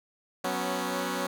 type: chord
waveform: 10% pulse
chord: F# suspended fourth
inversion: none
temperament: equal with one note detuned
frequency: 185 / 246.9 / 275.6 Hz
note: F#3 / B3 / C#4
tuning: 0 / 0 / -10 cents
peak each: -25 dBFS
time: 0.44-1.27 s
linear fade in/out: 5 ms
effects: none